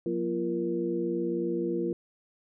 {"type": "tone cluster", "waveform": "sine", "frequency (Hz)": [180.3, 239.1, 342.9, 470.6], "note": ["F#3", "A#3", "F4", "A#4"], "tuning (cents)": [-45, 44, -32, 16], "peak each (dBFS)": [-35, -36, -29, -34], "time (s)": [0.06, 1.93], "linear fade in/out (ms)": 2, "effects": []}